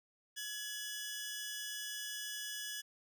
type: tone pair together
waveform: 15% pulse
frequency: 1690.7 / 2955 Hz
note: G#6 / F#7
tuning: +30 / -3 cents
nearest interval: minor seventh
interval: 967 cents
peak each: -36 / -38 dBFS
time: 0.36-2.82 s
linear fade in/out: 20 ms
effects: none